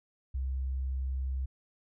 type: tone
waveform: sine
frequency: 65.7 Hz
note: C2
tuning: 8 cents sharp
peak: -30 dBFS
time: 0.34-1.46 s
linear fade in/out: 10 ms
effects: none